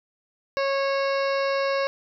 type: harmonic tone with a mistuned harmonic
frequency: 549 Hz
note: C#5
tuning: 17 cents flat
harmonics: 1 / 2 / 3 / 4 / 5 / 7 / 8 / 9 / 10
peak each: -23 / -29 / -33 / -35 / -37 / -40 / -41 / -42 / -43 dBFS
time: 0.57-1.87 s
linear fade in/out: 0 ms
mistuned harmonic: 9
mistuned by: +19 cents
effects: none